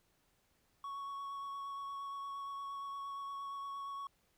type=tone with vibrato; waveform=triangle; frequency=1112 Hz; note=C#6; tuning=5 cents sharp; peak=-39 dBFS; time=0.84-4.07 s; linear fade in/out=2 ms; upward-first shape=sine; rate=8.6 Hz; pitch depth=11 cents each way; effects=pink hiss -75 dBFS RMS until 4.37 s